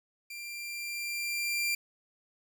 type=tone with level ramp; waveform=sawtooth; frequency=2374 Hz; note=D7; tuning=18 cents sharp; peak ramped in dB=-37 to -24 dBFS; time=0.3-1.75 s; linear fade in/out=5 ms; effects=11-bit